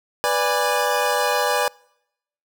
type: chord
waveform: 25% pulse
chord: G# diminished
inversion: first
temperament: equal with one note detuned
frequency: 493.9 / 587.3 / 822 Hz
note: B4 / D5 / G#5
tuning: 0 / 0 / -18 cents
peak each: -19 dBFS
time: 0.24-1.68 s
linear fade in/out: 0 ms
effects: noise-tail reverb RT60 0.8 s tail -26 dB re dry